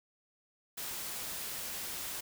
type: noise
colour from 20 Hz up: white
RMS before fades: -40 dBFS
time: 0.77-2.21 s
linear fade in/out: 10 ms
effects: none